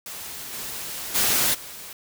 white noise with level steps, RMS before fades -36 / -33 / -21 / -39 dBFS, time 0.06-1.93 s, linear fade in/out 2 ms, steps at 0.52 / 1.14 / 1.53 s, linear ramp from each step 20 ms, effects none

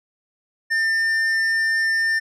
triangle tone with tanh clipping, 1799 Hz, A6, 38 cents sharp, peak -19 dBFS, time 0.7-2.2 s, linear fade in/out 20 ms, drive 12 dB, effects none

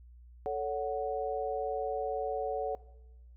sine chord, F# minor, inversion first, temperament equal with one note detuned, 440 / 562.1 / 740 Hz, A4 / C#5 / F#5, 0 / +24 / 0 cents, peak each -35 / -36 / -35 dBFS, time 0.46-2.75 s, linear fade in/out 0 ms, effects noise-tail reverb RT60 0.9 s tail -18 dB re dry + added 60 Hz sine -51 dBFS peak until 3.36 s

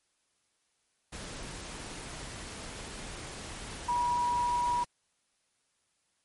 sine tone in noise, 967 Hz, B5, 37 cents flat, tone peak -26 dBFS, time 3.88-4.84 s, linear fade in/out 10 ms, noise pink, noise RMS -42 dBFS, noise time 1.12-4.85 s, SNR +13 dB, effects white hiss -75 dBFS RMS until 6.24 s + MP3 48 kbps

